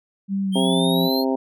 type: tone with pitch glide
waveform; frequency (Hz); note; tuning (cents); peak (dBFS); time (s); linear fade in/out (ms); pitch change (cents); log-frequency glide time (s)
sine; 196 to 174.62; G3 to F3; 0 to 0; -20; 0.28-1.1; 50; -200; 0.43-0.81
type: linear sweep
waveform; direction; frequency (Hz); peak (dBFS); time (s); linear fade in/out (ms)
square; up; 3147 to 4264; -25; 0.52-1.25; 50
type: harmonic tone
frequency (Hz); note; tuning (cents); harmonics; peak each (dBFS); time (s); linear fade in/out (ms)
132.2; C3; +18; 2 / 3 / 4 / 5 / 6 / 7; -21 / -25 / -27 / -29 / -31 / -32; 0.55-1.36; 10
effects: none